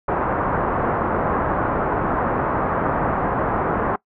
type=low-pass noise; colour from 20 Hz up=white; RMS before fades=-21 dBFS; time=0.08-3.96 s; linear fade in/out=5 ms; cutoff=1300 Hz; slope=24 dB/octave; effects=noise-tail reverb RT60 0.1 s tail -22 dB re dry + low-pass 2000 Hz 12 dB/octave